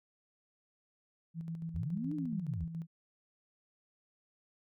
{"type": "tone with tremolo", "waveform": "sine", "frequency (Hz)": 164.81, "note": "E3", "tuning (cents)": 0, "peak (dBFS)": -36, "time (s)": [1.34, 2.87], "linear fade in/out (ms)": 50, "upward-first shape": "square", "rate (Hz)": 7.1, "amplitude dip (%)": 45}
{"type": "linear two-way sweep", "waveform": "sine", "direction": "up then down", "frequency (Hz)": [62.5, 310.9, 62.5], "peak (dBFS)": -35, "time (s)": [1.74, 2.65], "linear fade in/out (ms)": 10, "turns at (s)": 2.14}
{"effects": []}